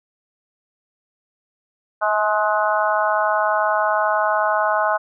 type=harmonic tone with a mistuned harmonic; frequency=211.2 Hz; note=G#3; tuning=29 cents sharp; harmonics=3 / 4 / 5 / 6 / 7; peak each=-21 / -22 / -23 / -24 / -24 dBFS; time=2.01-4.98 s; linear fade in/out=20 ms; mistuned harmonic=3; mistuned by=+17 cents; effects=none